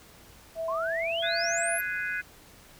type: tone with pitch glide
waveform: sine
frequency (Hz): 654 to 678.2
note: E5 to E5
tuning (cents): -14 to +49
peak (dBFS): -29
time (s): 0.55-1.8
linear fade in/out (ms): 50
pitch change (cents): +63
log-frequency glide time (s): 0.81-1.43
type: exponential sweep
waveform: sine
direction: up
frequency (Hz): 1008 to 11900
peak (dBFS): -30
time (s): 0.68-1.81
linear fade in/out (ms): 5
type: chord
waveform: sine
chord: Ab dominant seventh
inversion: third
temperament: equal with one note detuned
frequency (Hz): 1480 / 1661.2 / 2062 / 2489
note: Gb6 / Ab6 / C7 / Eb7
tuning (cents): 0 / 0 / -26 / 0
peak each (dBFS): -32 / -33 / -38 / -38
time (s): 1.22-2.22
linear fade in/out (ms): 20
effects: pink hiss -53 dBFS RMS until 2.79 s